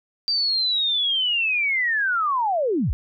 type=linear sweep; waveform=sine; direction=down; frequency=4700 to 32.6 Hz; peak=-19 dBFS; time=0.28-2.93 s; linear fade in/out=0 ms; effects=none